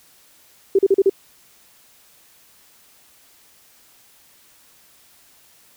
sine tone bursts, 390 Hz, G4, 9 cents flat, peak -10 dBFS, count 5, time 0.75-1.097 s, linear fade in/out 5 ms, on 39 ms, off 38 ms, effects white hiss -53 dBFS RMS until 5.76 s

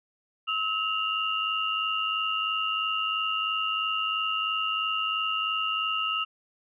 sine tone cluster, 1286 / 2784 / 2887 Hz, E6 / F7 / F#7, -43 / -6 / -43 cents, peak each -29 / -29 / -33 dBFS, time 0.47-6.25 s, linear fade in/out 20 ms, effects none

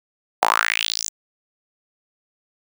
sawtooth tone with high-pass filter sweep, 55.2 Hz, A1, 6 cents sharp, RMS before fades -21 dBFS, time 0.42-1.09 s, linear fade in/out 5 ms, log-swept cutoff 760 to 7300 Hz, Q 4.6, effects none

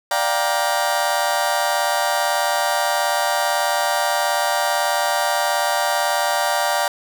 30% pulse chord, G minor seventh, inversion second, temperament just, 588 / 705.6 / 784 / 940.8 Hz, D5 / F5 / G5 / Bb5, +2 / +18 / 0 / +16 cents, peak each -21 dBFS, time 0.11-6.88 s, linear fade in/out 2 ms, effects none

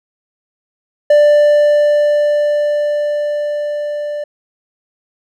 triangle tone with level ramp, 590 Hz, D5, 8 cents sharp, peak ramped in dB -3 to -17 dBFS, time 1.1-4.24 s, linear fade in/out 5 ms, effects none

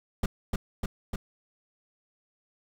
brown noise with echo, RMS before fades -25 dBFS, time 0.23-0.26 s, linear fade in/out 5 ms, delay 300 ms, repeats 3, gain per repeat -2 dB, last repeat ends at 1.16 s, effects none

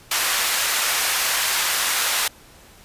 pink high-pass noise, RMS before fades -21 dBFS, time 0.11-2.28 s, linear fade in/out 5 ms, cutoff 1200 Hz, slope 12 dB/octave, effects pink hiss -48 dBFS RMS until 2.84 s + resampled to 32000 Hz

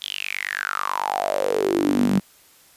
sawtooth tone with high-pass filter sweep, 49.19 Hz, G1, 7 cents sharp, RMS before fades -23 dBFS, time 0.01-2.2 s, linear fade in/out 20 ms, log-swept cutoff 3500 to 190 Hz, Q 8.9, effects white hiss -53 dBFS RMS until 2.76 s + resampled to 32000 Hz

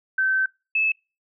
sine tone pair in turn, 1542 / 2609 Hz, G6 / E7, -29 / -18 cents, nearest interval major sixth, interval 911 cents, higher second, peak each -18 dBFS, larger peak neither, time 0.18-0.46 / 0.75-0.92 s, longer first, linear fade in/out 5 ms, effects noise-tail reverb RT60 0.3 s tail -26 dB re dry

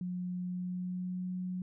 sine tone with pitch glide, 180 to 182.62 Hz, F#3 to F#3, -47 to -22 cents, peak -34 dBFS, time 0.01-1.62 s, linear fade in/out 2 ms, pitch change +25 cents, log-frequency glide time 0.42-1.32 s, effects none

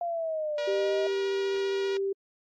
sine exponential two-way sweep, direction down then up, 698 to 587.3 to 633 Hz, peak -28 dBFS, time 0.01-1.07 s, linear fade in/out 2 ms, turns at 0.6 s
5% pulse tone with vibrato, 478.3 Hz, A#4, 44 cents sharp, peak -23 dBFS, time 0.58-1.97 s, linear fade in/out 2 ms, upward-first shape sine, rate 15 Hz, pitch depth 10 cents each way
sine tone, 392 Hz, G4, in tune, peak -26 dBFS, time 0.67-2.13 s, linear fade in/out 10 ms
effects low-pass 4000 Hz 12 dB/octave + AAC 64 kbps

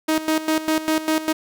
sawtooth tone with tremolo, 314.3 Hz, D#4, 18 cents sharp, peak -13 dBFS, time 0.08-1.33 s, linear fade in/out 10 ms, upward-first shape square, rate 5 Hz, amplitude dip 75%, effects none

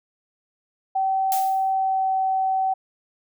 sine tone with pitch glide, 768 to 763.1 Hz, G5 to G5, -36 to -47 cents, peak -19 dBFS, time 0.95-2.74 s, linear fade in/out 10 ms, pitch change -11 cents, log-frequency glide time 1.7-2.12 s
blue noise with exponential decay, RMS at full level -26 dBFS, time 1.32-1.73 s, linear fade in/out 1 ms, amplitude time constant 88 ms
effects none

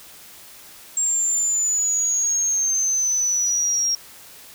sine exponential sweep, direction down, 7480 to 5588 Hz, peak -18 dBFS, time 0.97-3.95 s, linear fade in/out 2 ms, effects white hiss -44 dBFS RMS until 4.54 s

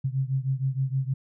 sine beating tone pair, 131.1 / 137.5 Hz, C3 / C#3, +4 / -14 cents, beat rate 6.4 Hz, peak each -26 / -28 dBFS, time 0.04-1.14 s, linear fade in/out 10 ms, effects none

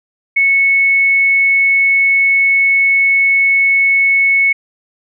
sine tone, 2205 Hz, C#7, 10 cents flat, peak -8 dBFS, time 0.36-4.53 s, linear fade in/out 10 ms, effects none

